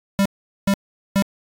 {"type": "tone bursts", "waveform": "square", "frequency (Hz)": 197.6, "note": "G3", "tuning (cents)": 14, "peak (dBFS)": -15, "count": 3, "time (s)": [0.19, 1.222], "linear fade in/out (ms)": 0, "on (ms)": 64, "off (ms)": 420, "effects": ["AAC 64 kbps"]}